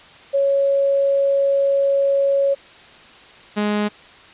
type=tone pair in turn; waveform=sine / sawtooth; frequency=554.4 / 208.6 Hz; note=C#5 / G#3; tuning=0 / +8 cents; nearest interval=octave + perfect fourth; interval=1692 cents; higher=first; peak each=-14 dBFS; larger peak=neither; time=0.33-2.55 / 3.56-3.89 s; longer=first; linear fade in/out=20 ms; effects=white hiss -44 dBFS RMS until 4.33 s + resampled to 8000 Hz